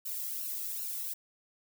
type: noise with flanger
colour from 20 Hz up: violet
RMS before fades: -37 dBFS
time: 0.05-1.14 s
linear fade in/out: 10 ms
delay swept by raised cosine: 0.72 to 1.55 ms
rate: 2.6 Hz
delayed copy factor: +0.85
effects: none